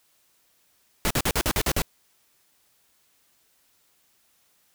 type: noise bursts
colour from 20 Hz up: pink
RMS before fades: -23 dBFS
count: 8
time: 1.05-1.819 s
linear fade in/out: 0 ms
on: 55 ms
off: 47 ms
effects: white hiss -65 dBFS RMS until 4.74 s